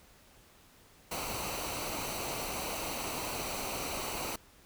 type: noise with comb filter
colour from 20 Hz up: pink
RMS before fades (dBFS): -37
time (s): 1.11-4.36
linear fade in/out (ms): 5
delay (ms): 0.58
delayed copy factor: -0.6
effects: pink hiss -60 dBFS RMS until 4.65 s